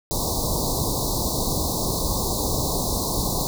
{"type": "band-stop noise", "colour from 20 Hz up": "pink", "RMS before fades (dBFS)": -24, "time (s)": [0.11, 3.47], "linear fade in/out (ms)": 0, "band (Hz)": [1100, 3800], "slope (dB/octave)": 96, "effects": []}